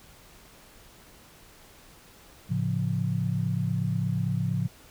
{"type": "chord", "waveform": "sine", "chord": "A augmented", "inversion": "none", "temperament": "equal", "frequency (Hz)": [110, 138.59, 174.61], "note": ["A2", "C#3", "E#3"], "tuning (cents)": [0, 0, 0], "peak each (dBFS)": -29, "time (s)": [2.49, 4.68], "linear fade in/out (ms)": 20, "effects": ["pink hiss -53 dBFS RMS until 4.9 s"]}